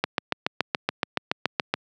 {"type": "click train", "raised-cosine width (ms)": 0.3, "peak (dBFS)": -5, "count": 13, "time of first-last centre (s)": [0.04, 1.74], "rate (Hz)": 7.06, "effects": ["high-pass 150 Hz 12 dB/octave"]}